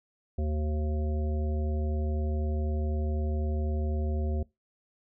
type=harmonic tone; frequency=76 Hz; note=D#2; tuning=40 cents flat; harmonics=1 / 3 / 5 / 7 / 9; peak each=-27 / -37 / -39 / -43 / -45 dBFS; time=0.38-4.43 s; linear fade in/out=5 ms; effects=noise-tail reverb RT60 0.2 s tail -22 dB re dry